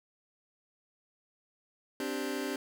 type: chord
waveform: sawtooth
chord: C suspended second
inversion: none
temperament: just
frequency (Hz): 261.6 / 294.3 / 392.4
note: C4 / D4 / G4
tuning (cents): 0 / +4 / +2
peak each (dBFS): -33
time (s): 2-2.56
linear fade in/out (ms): 2
effects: none